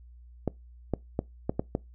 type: clicks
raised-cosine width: 2 ms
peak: -13 dBFS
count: 6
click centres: 0.477 / 0.937 / 1.191 / 1.495 / 1.595 / 1.751 s
effects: noise-tail reverb RT60 0.2 s tail -23 dB re dry + added 60 Hz sine -48 dBFS peak until 1.94 s